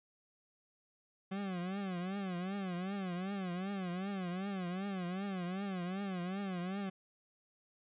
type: tone with vibrato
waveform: 40% pulse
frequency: 187.6 Hz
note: F#3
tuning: 24 cents sharp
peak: -36 dBFS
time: 1.31-6.9 s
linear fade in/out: 10 ms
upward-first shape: triangle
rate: 2.6 Hz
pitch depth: 150 cents each way
effects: resampled to 8000 Hz